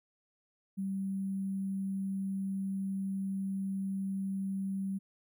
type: tone with sample-and-hold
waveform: sine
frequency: 193.7 Hz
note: G3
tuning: 20 cents flat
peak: -32 dBFS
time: 0.77-4.99 s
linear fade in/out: 20 ms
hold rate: 11025 Hz
effects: none